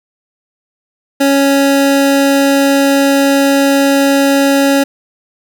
25% pulse tone, 277.2 Hz, C#4, in tune, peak -4 dBFS, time 1.2-4.84 s, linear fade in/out 10 ms, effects none

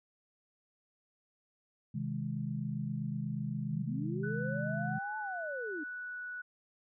sine chord, Ab major, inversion first, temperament equal with one note detuned, 130.81 / 158.65 / 207.7 Hz, C3 / Eb3 / Ab3, 0 / +34 / 0 cents, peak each -38 dBFS, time 1.94-4.99 s, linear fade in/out 10 ms
sine linear two-way sweep, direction up then down, 138 to 872 to 282.8 Hz, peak -38 dBFS, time 3.71-5.84 s, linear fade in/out 10 ms, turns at 5.18 s
sine tone with pitch glide, 1490 to 1475.4 Hz, F#6 to F#6, +12 to -5 cents, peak -39 dBFS, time 4.23-6.42 s, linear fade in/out 10 ms, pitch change -17 cents, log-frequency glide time 5.07-6.21 s
effects none

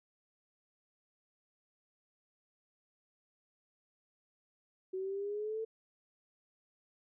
sine exponential sweep, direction up, 372.4 to 448.8 Hz, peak -35 dBFS, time 4.93-5.65 s, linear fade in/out 10 ms, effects none

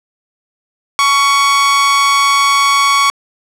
sawtooth tone with amplitude modulation, 1118 Hz, C#6, 14 cents sharp, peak -3 dBFS, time 0.99-3.1 s, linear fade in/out 0 ms, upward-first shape sine, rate 255 Hz, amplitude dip 40%, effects low-pass 9000 Hz 12 dB/octave + 7-bit

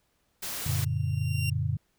white noise, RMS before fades -35 dBFS, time 0.42-0.85 s, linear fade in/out 10 ms
sine chord, Gb augmented, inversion none, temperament just, 92.5 / 115.62 / 144.53 Hz, Gb2 / Bb2 / D3, 0 / -14 / -27 cents, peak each -30 dBFS, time 0.66-1.77 s, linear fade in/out 5 ms
sawtooth tone with exponential growth, 2765 Hz, F7, 18 cents flat, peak -27 dBFS, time 0.71-1.5 s, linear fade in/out 5 ms, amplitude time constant 170 ms
effects pink hiss -72 dBFS RMS until 1.98 s

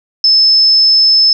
sine tone, 5240 Hz, E8, 11 cents flat, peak -5 dBFS, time 0.24-1.33 s, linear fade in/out 2 ms, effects none

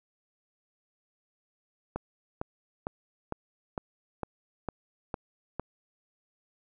click train, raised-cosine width 1 ms, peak -18 dBFS, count 9, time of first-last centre 1.96-5.596 s, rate 2.2 Hz, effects none

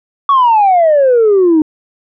sine exponential sweep, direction down, 1140 to 302.3 Hz, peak -4 dBFS, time 0.29-1.62 s, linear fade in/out 2 ms, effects tanh soft clip ceiling -3 dBFS

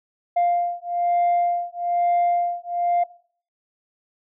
sine beating tone pair, 698.5 / 699.6 Hz, F5 / F5, 0 / +3 cents, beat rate 1.1 Hz, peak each -20 dBFS, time 0.36-3.04 s, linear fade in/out 10 ms, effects noise-tail reverb RT60 0.5 s tail -20 dB re dry + tanh soft clip ceiling -14 dBFS

